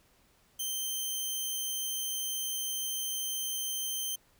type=tone; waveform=10% pulse; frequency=3117 Hz; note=G7; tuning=11 cents flat; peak=-24 dBFS; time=0.59-4.16 s; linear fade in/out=10 ms; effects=pink hiss -66 dBFS RMS until 4.39 s